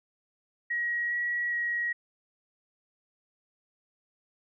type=tone with pitch steps; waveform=sine; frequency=1901 / 1920 / 1901 Hz; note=A#6 / B6 / A#6; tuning=+33 / -49 / +33 cents; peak=-27 dBFS; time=0.7-1.93 s; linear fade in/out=10 ms; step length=410 ms; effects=none